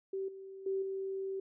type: tone with level steps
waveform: sine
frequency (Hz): 386.1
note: G4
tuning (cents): -26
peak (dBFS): -34 / -45 / -31 / -35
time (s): 0.13-1.4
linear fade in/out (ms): 5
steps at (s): 0.28 / 0.66 / 0.82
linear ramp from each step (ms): 5
effects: none